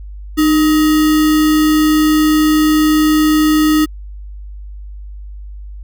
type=tone with sample-and-hold; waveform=sine; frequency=307 Hz; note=D#4; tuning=23 cents flat; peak=-8 dBFS; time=0.37-3.86 s; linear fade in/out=20 ms; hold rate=1575 Hz; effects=added 50 Hz sine -27 dBFS peak until 5.83 s